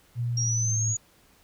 sine tone with pitch glide, 119.7 to 110.4 Hz, A#2 to A2, +46 to +6 cents, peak -25 dBFS, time 0.15-0.96 s, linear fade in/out 50 ms, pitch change -140 cents, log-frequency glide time 0.34-0.76 s
sine linear sweep, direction up, 5588 to 6790 Hz, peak -26 dBFS, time 0.37-0.97 s, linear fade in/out 5 ms
effects pink hiss -60 dBFS RMS until 1.43 s

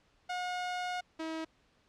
sawtooth tone pair in turn, 722 / 321 Hz, F#5 / E4, -43 / -46 cents, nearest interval octave + major second, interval 1403 cents, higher first, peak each -30 / -32 dBFS, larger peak first, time 0.29-1.01 / 1.19-1.45 s, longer first, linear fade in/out 10 ms, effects pink hiss -69 dBFS RMS until 1.88 s + low-pass 5000 Hz 12 dB/octave

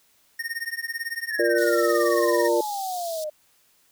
square tone with tremolo, 1843 Hz, A#6, 20 cents flat, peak -25 dBFS, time 0.39-2.49 s, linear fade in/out 5 ms, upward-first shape triangle, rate 18 Hz, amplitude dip 100%
sine exponential sweep, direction down, 1753 to 600 Hz, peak -27 dBFS, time 1.3-3.3 s, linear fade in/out 10 ms
sine chord, Bb major, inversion second, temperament equal with one note detuned, 349.2 / 470.2 / 587.3 Hz, F4 / Bb4 / D5, 0 / +15 / 0 cents, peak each -23 dBFS, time 1.39-2.61 s, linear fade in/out 5 ms
pink high-pass noise, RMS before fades -38 dBFS, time 1.58-3.24 s, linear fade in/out 0 ms, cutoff 3700 Hz, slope 48 dB/octave
effects white hiss -62 dBFS RMS until 3.91 s

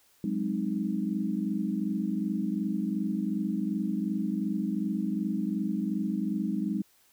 sine chord, Ab dominant seventh, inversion third, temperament equal, 185 / 207.7 / 261.6 / 311.1 Hz, Gb3 / Ab3 / C4 / Eb4, 0 / 0 / 0 / 0 cents, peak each -33 / -30 / -36 / -34 dBFS, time 0.24-6.82 s, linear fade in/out 2 ms, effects white hiss -64 dBFS RMS until 7.12 s

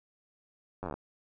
slowing click train, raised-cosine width 1 ms, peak -23 dBFS, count 10, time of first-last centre 0.83-0.94 s, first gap 10 ms, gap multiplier 1.05, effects none

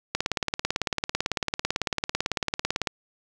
click train, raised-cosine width 0.2 ms, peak -7 dBFS, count 50, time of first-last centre 0.15-2.872 s, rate 18 Hz, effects none

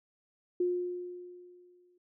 sine tone with exponential decay, 356.7 Hz, F4, 37 cents sharp, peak -25 dBFS, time 0.6-1.98 s, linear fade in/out 5 ms, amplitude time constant 300 ms, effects none

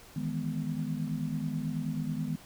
sine chord, E major seventh, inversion third, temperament equal, 155.56 / 164.81 / 207.7 / 246.9 Hz, D#3 / E3 / G#3 / B3, 0 / 0 / 0 / 0 cents, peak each -34 / -38 / -37 / -36 dBFS, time 0.16-2.36 s, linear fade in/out 5 ms, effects pink hiss -53 dBFS RMS until 2.45 s

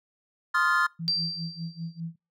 triangle chord, F dominant seventh, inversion second, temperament equal with one note detuned, 1046.5 / 1244.5 / 1396.9 / 1733.8 Hz, C6 / Eb6 / F6 / A6, 0 / 0 / 0 / -26 cents, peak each -26 / -26 / -23 / -25 dBFS, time 0.54-0.87 s, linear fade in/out 10 ms
sine tone with tremolo, 165.7 Hz, E3, 9 cents sharp, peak -30 dBFS, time 0.99-2.16 s, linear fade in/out 10 ms, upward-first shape sine, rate 5 Hz, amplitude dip 95%
sine tone with exponential decay, 4699 Hz, D8, in tune, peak -21 dBFS, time 1.08-2 s, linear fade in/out 0 ms, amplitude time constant 200 ms
effects noise-tail reverb RT60 0.3 s tail -25 dB re dry

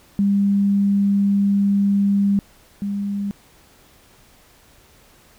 sine tone pair in turn, 200 / 201.2 Hz, G3 / G3, +35 / +45 cents, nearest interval unison, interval 10 cents, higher second, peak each -14 / -21 dBFS, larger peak first, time 0.19-2.39 / 2.82-3.31 s, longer first, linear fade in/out 0 ms, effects pink hiss -52 dBFS RMS until 5.38 s

